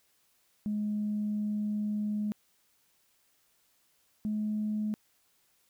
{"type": "tone pair in turn", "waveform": "sine", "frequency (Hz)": [209.8, 212.7], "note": ["G#3", "G#3"], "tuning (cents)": [18, 42], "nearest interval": "unison", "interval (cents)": 24, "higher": "second", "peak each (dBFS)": -28, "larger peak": "neither", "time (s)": [[0.66, 2.32], [4.25, 4.94]], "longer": "first", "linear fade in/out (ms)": 0, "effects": ["tanh soft clip ceiling -24 dBFS", "white hiss -70 dBFS RMS until 5.69 s"]}